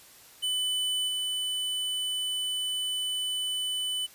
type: tone with level steps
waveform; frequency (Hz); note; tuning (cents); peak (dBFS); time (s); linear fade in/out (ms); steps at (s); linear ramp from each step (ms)
square; 3000; F#7; +23; -27 / -29; 0.42-4.07; 20; 1.07; 20
effects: white hiss -53 dBFS RMS until 4.14 s + resampled to 32000 Hz